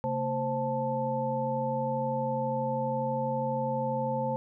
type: tone cluster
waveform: sine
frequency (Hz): 134.5 / 226.8 / 525 / 879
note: C3 / A#3 / C5 / A5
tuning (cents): +48 / -47 / +6 / -2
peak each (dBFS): -35 / -35 / -31 / -32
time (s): 0.04-4.36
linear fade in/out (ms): 0
effects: none